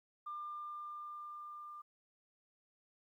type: tone with level ramp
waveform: sine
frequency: 1197 Hz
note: D6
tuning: 33 cents sharp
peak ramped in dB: -40 to -47 dBFS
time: 0.26-1.82 s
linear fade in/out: 10 ms
effects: tanh soft clip ceiling -36 dBFS + 13-bit